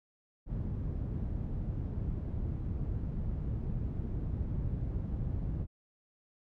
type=low-pass noise; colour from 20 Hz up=white; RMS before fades=-35 dBFS; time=0.46-5.67 s; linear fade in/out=50 ms; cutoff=110 Hz; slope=12 dB/octave; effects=none